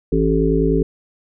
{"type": "harmonic tone with a mistuned harmonic", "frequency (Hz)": 55, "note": "A1", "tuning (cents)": 0, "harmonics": [1, 3, 5, 7, 8], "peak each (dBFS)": [-20, -20, -20, -20, -20], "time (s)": [0.12, 0.83], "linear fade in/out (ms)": 5, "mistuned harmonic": 8, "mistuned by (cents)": -20, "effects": []}